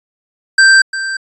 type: tone with echo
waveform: square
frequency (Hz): 1568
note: G6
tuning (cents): 0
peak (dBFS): -5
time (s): 0.58-0.82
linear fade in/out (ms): 5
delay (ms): 350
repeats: 1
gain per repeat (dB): -13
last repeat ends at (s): 1.17
effects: resampled to 22050 Hz